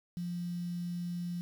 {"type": "tone with quantisation", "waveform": "sine", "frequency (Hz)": 174.8, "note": "F3", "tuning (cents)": 2, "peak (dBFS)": -34, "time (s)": [0.17, 1.41], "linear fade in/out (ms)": 0, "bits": 9, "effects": []}